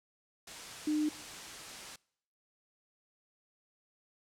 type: tone in noise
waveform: sine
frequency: 303.4 Hz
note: D#4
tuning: 44 cents flat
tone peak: -28 dBFS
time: 0.87-1.09 s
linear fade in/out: 5 ms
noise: white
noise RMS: -45 dBFS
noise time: 0.47-1.96 s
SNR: +14 dB
effects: noise-tail reverb RT60 0.7 s tail -25 dB re dry + low-pass 8000 Hz 12 dB/octave